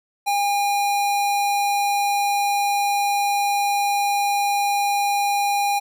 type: tone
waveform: square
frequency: 810 Hz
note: G#5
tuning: 43 cents flat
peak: -19 dBFS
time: 0.26-5.8 s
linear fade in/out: 20 ms
effects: none